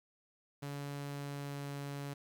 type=tone with pitch glide; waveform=sawtooth; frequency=142.4 to 141.58 Hz; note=C#3 to C#3; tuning=+47 to +37 cents; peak=-36 dBFS; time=0.62-2.14 s; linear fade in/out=10 ms; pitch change=-10 cents; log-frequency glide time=1.02-1.78 s; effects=11-bit